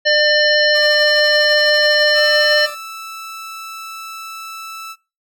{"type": "harmonic tone", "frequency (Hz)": 599, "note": "D5", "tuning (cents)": 34, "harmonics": [1, 3, 5, 7, 9], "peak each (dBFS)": [-15, -15, -21, -18, -22], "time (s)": [0.05, 2.67], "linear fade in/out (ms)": 20}
{"type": "tone with tremolo", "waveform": "20% pulse", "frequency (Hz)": 593, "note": "D5", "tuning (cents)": 17, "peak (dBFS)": -21, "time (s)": [0.74, 2.75], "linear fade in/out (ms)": 20, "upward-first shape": "square", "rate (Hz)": 12, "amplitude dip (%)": 40}
{"type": "tone", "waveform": "sawtooth", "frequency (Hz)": 1318.5, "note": "E6", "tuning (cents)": 0, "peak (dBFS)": -25, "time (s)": [2.13, 4.96], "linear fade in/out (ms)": 50}
{"effects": ["noise-tail reverb RT60 0.3 s tail -23 dB re dry"]}